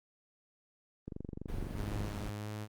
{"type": "click train", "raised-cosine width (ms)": 3, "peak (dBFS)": -28, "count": 24, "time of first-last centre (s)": [1.08, 2.046], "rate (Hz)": 23.8}
{"type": "noise", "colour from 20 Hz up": "brown", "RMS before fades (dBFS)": -40, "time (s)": [1.48, 2.3], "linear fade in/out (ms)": 10}
{"type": "tone with pitch glide", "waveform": "sawtooth", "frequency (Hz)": [103.83, 106.2], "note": ["G#2", "G#2"], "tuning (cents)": [0, 39], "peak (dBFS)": -35, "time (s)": [1.74, 2.68], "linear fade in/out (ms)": 50, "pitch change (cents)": 39, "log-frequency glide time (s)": [2.33, 2.51]}
{"effects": ["Opus 32 kbps"]}